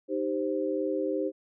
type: chord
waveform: sine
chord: C minor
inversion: first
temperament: equal with one note detuned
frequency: 309.3 / 392 / 523.3 Hz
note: Eb4 / G4 / C5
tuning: -10 / 0 / 0 cents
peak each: -31 dBFS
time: 0.08-1.32 s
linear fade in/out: 50 ms
effects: none